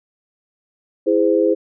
sine chord, E augmented, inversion none, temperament just, 329.6 / 412 / 515 Hz, E4 / G#4 / B#4, 0 / -14 / -28 cents, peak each -17 dBFS, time 1.06-1.55 s, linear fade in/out 20 ms, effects none

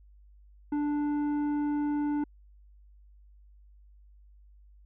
sine tone with tanh clipping, 293.7 Hz, D4, in tune, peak -28 dBFS, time 0.72-2.24 s, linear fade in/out 5 ms, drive 9 dB, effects added 50 Hz sine -53 dBFS peak until 4.85 s

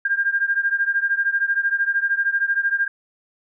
sine beating tone pair, 1600 / 1613 Hz, G6 / G6, +35 / +49 cents, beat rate 13 Hz, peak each -20 / -22 dBFS, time 0.05-2.88 s, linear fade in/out 5 ms, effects none

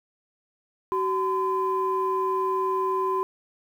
sine tone pair together, 378.3 / 1019.6 Hz, F#4 / C6, +38 / -45 cents, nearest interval octave + perfect fourth, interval 1717 cents, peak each -25 / -24 dBFS, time 0.92-3.23 s, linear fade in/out 0 ms, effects tanh soft clip ceiling -15 dBFS + 9-bit

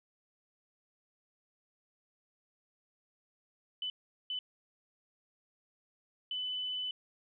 sine tone bursts at uneven times, 3005 Hz, F#7, 26 cents sharp, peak -34 dBFS, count 3, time 3.82-3.9 / 4.3-4.39 / 6.31-6.91 s, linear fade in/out 2 ms, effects none

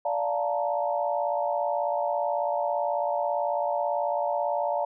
sine chord, Bb major seventh, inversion first, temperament just, 582.7 / 699.2 / 874.1 / 932.3 Hz, D5 / F5 / A5 / Bb5, -14 / +2 / -12 / 0 cents, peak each -28 / -29 / -31 / -33 dBFS, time 0.05-4.85 s, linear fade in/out 5 ms, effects none

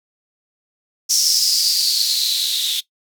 violet noise with band-pass filter sweep, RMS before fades -18 dBFS, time 1.09-2.81 s, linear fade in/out 20 ms, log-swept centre 5600 to 3500 Hz, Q 8.2, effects noise-tail reverb RT60 0.1 s tail -18 dB re dry

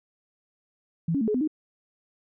sine tone with pitch steps, 165.7 / 278.5 / 221.5 / 424.1 / 253.2 / 308.8 Hz, E3 / C#4 / A3 / G#4 / B3 / D#4, +9 / +8 / +12 / +36 / +43 / -13 cents, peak -22 dBFS, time 1.08-1.476 s, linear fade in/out 5 ms, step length 66 ms, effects none

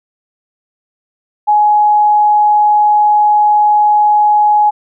sine tone, 839 Hz, G#5, 17 cents sharp, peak -6 dBFS, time 1.47-4.71 s, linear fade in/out 20 ms, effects none

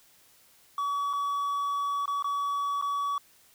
triangle tone with dropouts, 1136 Hz, C#6, 42 cents sharp, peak -25 dBFS, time 0.78-3.18 s, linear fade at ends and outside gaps 2 ms, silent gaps 1.131-1.134 / 2.057-2.078 / 2.225-2.243 / 2.814-2.823 s, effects white hiss -60 dBFS RMS until 3.54 s

